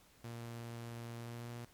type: tone with pitch glide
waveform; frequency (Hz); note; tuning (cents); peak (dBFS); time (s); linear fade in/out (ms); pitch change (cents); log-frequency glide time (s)
sawtooth; 117.4 to 119.11; A#2 to A#2; +13 to +38; -40; 0.24-1.65; 5; +25; 1.19-1.51
effects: pink hiss -65 dBFS RMS until 1.73 s + MP3 96 kbps